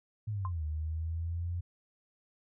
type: linear two-way sweep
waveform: sine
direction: down then up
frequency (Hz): 110.5 to 76 to 88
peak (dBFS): -32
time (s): 0.27-1.61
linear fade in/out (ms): 10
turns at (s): 0.64
type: tone with exponential decay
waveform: sine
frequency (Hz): 1046.5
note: C6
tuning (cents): 0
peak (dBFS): -32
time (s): 0.45-0.52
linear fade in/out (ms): 1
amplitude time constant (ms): 15
effects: none